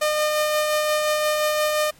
sawtooth tone with tremolo, 607 Hz, D#5, 43 cents flat, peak -14 dBFS, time 0.01-1.91 s, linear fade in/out 10 ms, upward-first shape sine, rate 5.7 Hz, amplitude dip 25%, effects pink hiss -52 dBFS RMS until 1.99 s + MP3 64 kbps

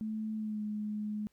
sine tone with pitch glide, 217.4 to 211 Hz, A3 to G#3, -21 to +28 cents, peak -33 dBFS, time 0.01-1.27 s, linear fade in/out 0 ms, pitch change -51 cents, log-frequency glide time 0.36-0.62 s, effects pink hiss -74 dBFS RMS until 1.32 s + MP3 96 kbps

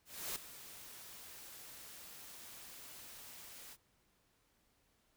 white noise with ADSR envelope, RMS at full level -40 dBFS, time 0.05-3.77 s, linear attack 310 ms, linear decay 4 ms, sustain -13 dB, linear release 45 ms, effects pink hiss -75 dBFS RMS until 5.16 s

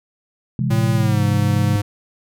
sine chord, C augmented, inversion none, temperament equal with one note detuned, 130.81 / 166.73 / 207.7 Hz, C3 / E3 / G#3, 0 / +20 / 0 cents, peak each -19 / -23 / -23 dBFS, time 0.59-1.76 s, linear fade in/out 2 ms
square tone with pitch glide, 112.7 to 102.75 Hz, A2 to G#2, +42 to -18 cents, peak -18 dBFS, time 0.7-1.82 s, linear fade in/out 10 ms, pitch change -160 cents, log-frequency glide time 0.95-1.23 s
effects none

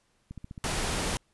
click train, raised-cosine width 5 ms, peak -28 dBFS, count 8, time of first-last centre 0.31-0.78 s, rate 14.9 Hz
pink noise, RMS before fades -30 dBFS, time 0.64-1.17 s, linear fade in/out 0 ms
effects pink hiss -70 dBFS RMS until 1.33 s + resampled to 24000 Hz

